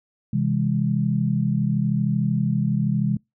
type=chord; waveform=sine; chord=C augmented; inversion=none; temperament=just; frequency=130.81 / 163.52 / 204.4 Hz; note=C3 / E3 / G#3; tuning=0 / -14 / -27 cents; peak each=-23 / -24 / -23 dBFS; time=0.33-3.17 s; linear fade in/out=5 ms; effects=noise-tail reverb RT60 0.2 s tail -26 dB re dry